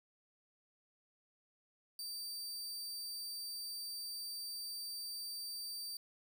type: tone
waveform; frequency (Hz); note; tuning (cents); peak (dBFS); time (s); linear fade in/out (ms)
sawtooth; 4647; D8; -19; -39; 1.99-5.97; 2
effects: none